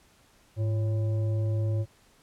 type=tone with frequency modulation; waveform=sine; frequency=105.6 Hz; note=G#2; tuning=29 cents sharp; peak=-24 dBFS; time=0.56-1.86 s; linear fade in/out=50 ms; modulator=448 Hz; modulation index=0.35; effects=pink hiss -61 dBFS RMS until 2.22 s + low-pass 12000 Hz 12 dB/octave